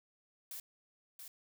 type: noise with echo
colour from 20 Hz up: blue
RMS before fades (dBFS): -45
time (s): 0.51-0.6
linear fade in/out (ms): 2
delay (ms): 680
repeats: 1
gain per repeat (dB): -5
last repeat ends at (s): 1.28
effects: none